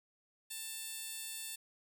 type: tone with high-pass filter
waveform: 15% pulse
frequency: 888 Hz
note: A5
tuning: 16 cents sharp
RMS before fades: -44 dBFS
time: 0.5-1.56 s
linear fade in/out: 10 ms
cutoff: 5500 Hz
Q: 0.75
effects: none